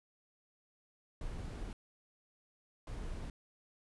brown noise bursts at uneven times, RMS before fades -42 dBFS, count 2, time 1.21-1.73 / 2.87-3.3 s, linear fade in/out 2 ms, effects resampled to 24000 Hz

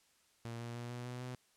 sawtooth tone with pitch steps, 116.54 / 118.3 / 120.09 / 121.91 / 123.76 / 125.63 Hz, A#2 / A#2 / B2 / B2 / B2 / B2, 0 / +26 / -48 / -22 / +4 / +30 cents, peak -38 dBFS, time 0.45-1.35 s, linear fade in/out 0 ms, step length 150 ms, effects white hiss -71 dBFS RMS until 1.56 s + low-pass 10000 Hz 12 dB/octave

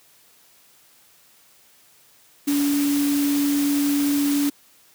sine tone in noise, 286.2 Hz, D4, 45 cents flat, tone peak -18 dBFS, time 2.47-4.5 s, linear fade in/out 10 ms, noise white, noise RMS -30 dBFS, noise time 2.47-4.5 s, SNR +9 dB, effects white hiss -55 dBFS RMS until 4.94 s + high-pass 80 Hz 12 dB/octave

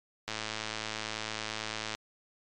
click train, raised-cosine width 0.2 ms, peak -17 dBFS, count 183, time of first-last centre 0.28-1.95 s, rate 109 Hz, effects MP3 64 kbps

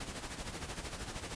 pink noise with tremolo, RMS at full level -40 dBFS, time 0-1.35 s, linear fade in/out 5 ms, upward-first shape sine, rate 13 Hz, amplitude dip 60%, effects resampled to 22050 Hz

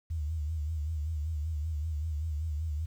sine tone with vibrato, 77.5 Hz, D#2, 6 cents flat, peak -30 dBFS, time 0.1-2.86 s, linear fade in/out 10 ms, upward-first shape sine, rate 5.2 Hz, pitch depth 97 cents each way, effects 10-bit

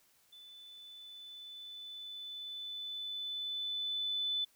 sine tone with level ramp, 3501 Hz, A7, 9 cents flat, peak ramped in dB -52 to -31 dBFS, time 0.32-4.45 s, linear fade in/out 10 ms, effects white hiss -69 dBFS RMS until 4.55 s

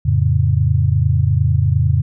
sine chord, F augmented, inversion none, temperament equal, 87.31 / 110 / 138.59 Hz, F2 / A2 / C#3, 0 / 0 / 0 cents, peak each -16 dBFS, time 0.05-2.02 s, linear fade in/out 10 ms, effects none

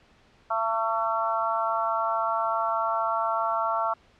harmonic tone, 224.7 Hz, A3, 37 cents sharp, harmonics 3 / 4 / 5 / 6, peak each -29 / -29 / -29 / -29 dBFS, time 0.5-3.94 s, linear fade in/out 10 ms, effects pink hiss -59 dBFS RMS until 4.19 s + low-pass 4000 Hz 12 dB/octave

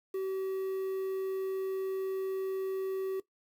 triangle tone with quantisation, 382.1 Hz, G4, 44 cents flat, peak -29 dBFS, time 0.14-3.2 s, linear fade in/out 5 ms, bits 9, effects noise-tail reverb RT60 0.1 s tail -17 dB re dry

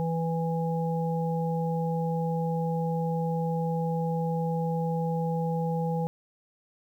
harmonic tone, 164.81 Hz, E3, in tune, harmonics 1 / 3 / 5, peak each -27 / -32 / -34 dBFS, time 0-6.07 s, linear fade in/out 0 ms, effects 10-bit

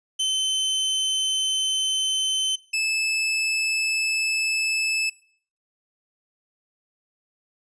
sawtooth tone pair in turn, 3070 / 2616 Hz, G7 / E7, -37 / -14 cents, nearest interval minor third, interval 277 cents, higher first, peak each -18 dBFS, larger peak neither, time 0.19-2.56 / 2.73-5.1 s, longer neither, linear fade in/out 10 ms, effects noise-tail reverb RT60 0.5 s tail -19 dB re dry + resampled to 22050 Hz

